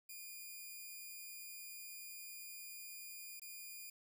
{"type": "tone with dropouts", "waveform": "5% pulse", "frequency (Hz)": 2429, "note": "D#7", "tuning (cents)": -42, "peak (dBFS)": -39, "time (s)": [0.09, 3.9], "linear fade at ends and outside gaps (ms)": 5, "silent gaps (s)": [3.397, 3.417], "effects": ["13-bit"]}